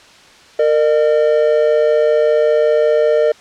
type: tone pair together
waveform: triangle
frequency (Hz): 460 / 605.2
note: A#4 / D#5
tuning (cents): -23 / -48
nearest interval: perfect fourth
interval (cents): 475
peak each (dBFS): -11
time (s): 0.59-3.32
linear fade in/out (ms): 5
effects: white hiss -43 dBFS RMS until 3.4 s + low-pass 5000 Hz 12 dB/octave